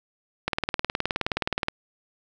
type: click train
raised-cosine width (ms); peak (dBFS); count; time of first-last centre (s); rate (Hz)
0.3; -8; 24; 0.48-1.684; 19.1
effects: none